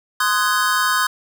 square chord, Ab dominant seventh, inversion first, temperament just, 1038.3 / 1245.9 / 1495.1 / 1661.2 Hz, C6 / Eb6 / Gb6 / Ab6, -14 / +2 / +18 / 0 cents, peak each -22 / -22 / -22 / -24 dBFS, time 0.2-1.07 s, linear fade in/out 5 ms, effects none

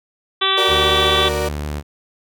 harmonic tone, 385.1 Hz, G4, 31 cents flat, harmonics 1 / 2 / 3 / 4 / 5 / 6 / 7 / 8 / 9 / 10, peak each -25 / -29 / -20 / -27 / -28 / -29 / -28 / -25 / -18 / -26 dBFS, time 0.41-1.29 s, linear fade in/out 10 ms
35% pulse chord, Gb augmented, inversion none, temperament equal, 370 / 466.2 / 587.3 Hz, Gb4 / Bb4 / D5, 0 / 0 / 0 cents, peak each -22 dBFS, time 0.57-1.49 s, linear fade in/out 10 ms
sawtooth tone with vibrato, 74.1 Hz, D2, 16 cents sharp, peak -19 dBFS, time 0.67-1.83 s, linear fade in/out 50 ms, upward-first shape sine, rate 5.2 Hz, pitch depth 10 cents each way
effects none

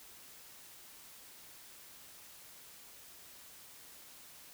silence, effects white hiss -55 dBFS RMS until 4.53 s

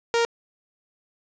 sawtooth tone, 466.2 Hz, A#4, in tune, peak -15 dBFS, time 0.14-0.25 s, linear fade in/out 0 ms, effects resampled to 16000 Hz + 9-bit

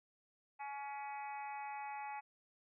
harmonic tone, 281 Hz, C#4, 24 cents sharp, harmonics 3 / 4 / 5 / 6 / 7 / 8 / 9, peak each -43 / -55 / -58 / -61 / -55 / -57 / -55 dBFS, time 0.59-2.21 s, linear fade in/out 20 ms, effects none

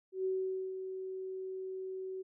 sine tone with ADSR envelope, 377.2 Hz, F#4, 33 cents sharp, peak -30 dBFS, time 0.12-2.23 s, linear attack 130 ms, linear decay 480 ms, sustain -8 dB, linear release 20 ms, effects none

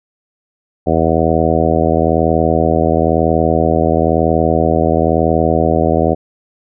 harmonic tone, 81 Hz, E2, 30 cents flat, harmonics 1 / 2 / 3 / 4 / 5 / 6 / 7 / 8 / 9, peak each -19 / -19 / -19 / -19 / -19 / -19 / -19 / -19 / -19 dBFS, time 0.86-6.15 s, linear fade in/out 20 ms, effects none

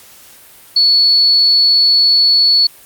sine tone, 4417 Hz, C#8, 7 cents flat, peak -7 dBFS, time 0.76-2.67 s, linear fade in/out 5 ms, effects white hiss -41 dBFS RMS until 2.85 s + Opus 48 kbps

